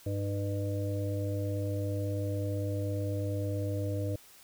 harmonic tone with a mistuned harmonic, 101 Hz, G#2, 48 cents flat, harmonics 1 / 3 / 5 / 6, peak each -31 / -38 / -39 / -41 dBFS, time 0.06-4.16 s, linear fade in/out 5 ms, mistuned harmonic 5, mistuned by -36 cents, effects white hiss -56 dBFS RMS until 4.43 s

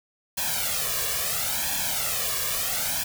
white noise with flanger, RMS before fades -27 dBFS, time 0.37-3.04 s, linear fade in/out 10 ms, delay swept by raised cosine 1.2 to 1.77 ms, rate 0.74 Hz, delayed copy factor +1, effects none

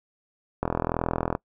click train, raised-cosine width 1 ms, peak -10 dBFS, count 31, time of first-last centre 0.63-1.351 s, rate 41.6 Hz, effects noise-tail reverb RT60 0.1 s tail -24 dB re dry

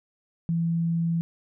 sine tone, 167.1 Hz, E3, 24 cents sharp, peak -22 dBFS, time 0.49-1.21 s, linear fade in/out 0 ms, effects none

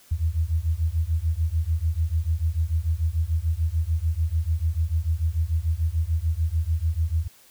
sine beating tone pair, 77.78 / 84.58 Hz, D#2 / E2, 0 / +45 cents, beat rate 6.8 Hz, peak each -24 dBFS, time 0.11-7.28 s, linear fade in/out 10 ms, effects white hiss -54 dBFS RMS until 7.5 s

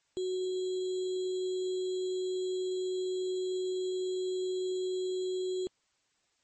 sine tone with sample-and-hold, 370 Hz, F#4, in tune, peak -30 dBFS, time 0.17-5.67 s, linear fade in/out 0 ms, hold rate 3675 Hz, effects white hiss -74 dBFS RMS until 6.43 s + MP3 32 kbps

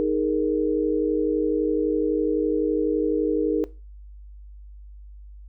sine chord, D# suspended fourth, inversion none, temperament just, 311.1 / 414.8 / 466.7 Hz, D#4 / G#4 / A#4, 0 / -2 / +2 cents, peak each -24 / -25 / -24 dBFS, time 0-3.64 s, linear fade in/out 0 ms, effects noise-tail reverb RT60 0.3 s tail -19 dB re dry + added 50 Hz sine -40 dBFS peak until 5.48 s

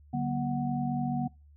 sine tone cluster, 145.9 / 190.1 / 239.7 / 741 Hz, D3 / F#3 / A#3 / F#5, -11 / +47 / +48 / +2 cents, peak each -32 / -38 / -31 / -35 dBFS, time 0.13-1.28 s, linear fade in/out 10 ms, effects noise-tail reverb RT60 0.3 s tail -24 dB re dry + added 73 Hz sine -53 dBFS peak until 1.56 s

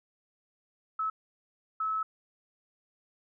sine tone bursts at uneven times, 1298 Hz, E6, 27 cents flat, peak -28 dBFS, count 2, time 0.99-1.1 / 1.8-2.03 s, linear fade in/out 5 ms, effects none

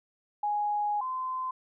sine tone pair in turn, 830.6 / 1030.9 Hz, G#5 / C6, 0 / -26 cents, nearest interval major third, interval 374 cents, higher second, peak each -26 / -30 dBFS, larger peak first, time 0.43-1.01 / 1.01-1.51 s, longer first, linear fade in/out 5 ms, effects none

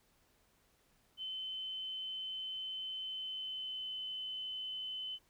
sine tone with pitch glide, 3058 to 3037 Hz, G7 to F#7, -44 to +44 cents, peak -39 dBFS, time 1.17-5.19 s, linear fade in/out 50 ms, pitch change -12 cents, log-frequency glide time 3.03-3.97 s, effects pink hiss -72 dBFS RMS until 5.29 s

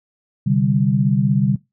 sine chord, C suspended second, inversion none, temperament just, 130.81 / 147.16 / 196.22 Hz, C3 / D3 / G3, 0 / +4 / +2 cents, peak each -18 dBFS, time 0.46-1.56 s, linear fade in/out 10 ms, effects noise-tail reverb RT60 0.2 s tail -20 dB re dry

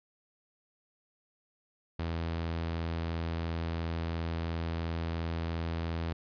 sawtooth tone, 82.9 Hz, E2, 10 cents sharp, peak -28 dBFS, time 1.99-6.13 s, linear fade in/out 5 ms, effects resampled to 11025 Hz

